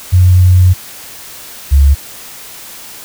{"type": "tone pair in turn", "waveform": "sine", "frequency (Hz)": [91, 70.08], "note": ["F#2", "C#2"], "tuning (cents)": [-28, 19], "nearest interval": "perfect fourth", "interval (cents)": 453, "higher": "first", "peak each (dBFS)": -3, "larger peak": "neither", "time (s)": [[0.12, 0.74], [1.71, 1.95]], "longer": "first", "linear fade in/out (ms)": 20, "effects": ["white hiss -31 dBFS RMS until 3.04 s"]}